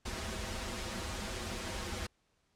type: noise with comb filter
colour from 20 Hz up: pink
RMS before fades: -39 dBFS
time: 0.05-2.07 s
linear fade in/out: 10 ms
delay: 6.9 ms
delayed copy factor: -0.95
effects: pink hiss -75 dBFS RMS until 2.55 s + low-pass 8000 Hz 12 dB/octave